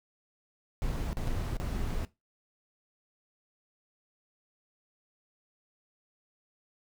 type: noise with dropouts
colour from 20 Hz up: brown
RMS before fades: -32 dBFS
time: 0.82-2.05 s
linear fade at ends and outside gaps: 0 ms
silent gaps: 1.13-1.171 / 1.274-1.279 / 1.568-1.6 / 1.796-1.8 s
effects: noise-tail reverb RT60 0.2 s tail -17 dB re dry